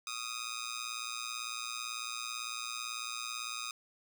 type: tone with amplitude modulation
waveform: 10% pulse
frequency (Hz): 1245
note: D#6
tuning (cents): +1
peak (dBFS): -26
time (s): 0.07-3.71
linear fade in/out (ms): 2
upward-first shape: sine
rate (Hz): 118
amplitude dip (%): 80
effects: none